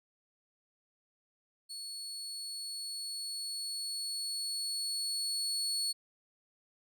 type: tone with level ramp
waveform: 30% pulse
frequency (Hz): 4400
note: C#8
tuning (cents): -14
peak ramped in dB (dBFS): -38 to -28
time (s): 1.69-5.93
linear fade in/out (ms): 20
effects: none